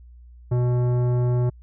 triangle tone with tanh clipping, 123 Hz, B2, 7 cents flat, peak -20 dBFS, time 0.51-1.5 s, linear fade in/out 10 ms, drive 18 dB, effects added 60 Hz sine -43 dBFS peak until 1.62 s

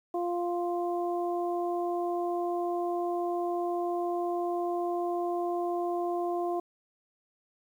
harmonic tone, 349.2 Hz, F4, in tune, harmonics 1 / 2 / 3, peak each -30 / -32 / -40 dBFS, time 0.14-6.6 s, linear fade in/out 5 ms, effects 10-bit

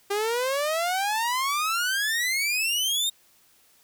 sawtooth exponential sweep, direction up, 396.8 to 3732 Hz, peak -20 dBFS, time 0.1-3.1 s, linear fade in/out 10 ms, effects white hiss -60 dBFS RMS until 3.83 s

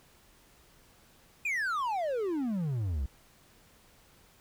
triangle exponential sweep, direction down, 2517 to 61.6 Hz, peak -27 dBFS, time 1.45-3.06 s, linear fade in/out 5 ms, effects pink hiss -61 dBFS RMS until 4.4 s

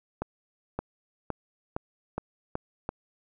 accelerating click train, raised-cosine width 1 ms, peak -16 dBFS, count 7, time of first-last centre 0.22-2.891 s, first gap 570 ms, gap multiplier 0.9, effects none

